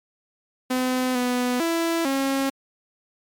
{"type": "tone with pitch steps", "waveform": "sawtooth", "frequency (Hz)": [254.8, 247.8, 332.8, 271.6], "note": ["C4", "B3", "E4", "C#4"], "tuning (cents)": [-46, 6, 17, -35], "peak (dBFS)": -17, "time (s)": [0.7, 2.5], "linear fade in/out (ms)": 10, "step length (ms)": 450, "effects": ["MP3 96 kbps"]}